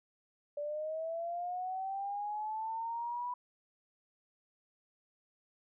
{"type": "linear sweep", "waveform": "sine", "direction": "up", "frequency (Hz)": [579, 987.8], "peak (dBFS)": -35, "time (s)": [0.57, 3.34], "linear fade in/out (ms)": 5, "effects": []}